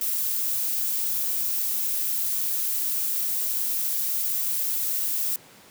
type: noise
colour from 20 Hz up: violet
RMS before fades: -26 dBFS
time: 0.01-5.36 s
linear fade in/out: 2 ms
effects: pink hiss -50 dBFS RMS until 5.7 s + high-pass 150 Hz 12 dB/octave